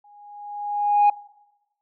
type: tone with exponential growth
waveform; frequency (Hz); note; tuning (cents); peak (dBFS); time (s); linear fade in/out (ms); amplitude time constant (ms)
sine; 824; G#5; -14; -10; 0.04-1.1; 5; 230
effects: noise-tail reverb RT60 1.0 s tail -22 dB re dry + tanh soft clip ceiling -10 dBFS